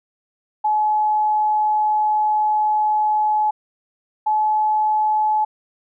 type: tone pair in turn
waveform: sine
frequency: 852 / 856.6 Hz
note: G#5 / A5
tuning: +44 / -47 cents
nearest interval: unison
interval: 9 cents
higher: second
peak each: -15 dBFS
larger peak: neither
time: 0.64-3.51 / 4.26-5.45 s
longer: first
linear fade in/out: 10 ms
effects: none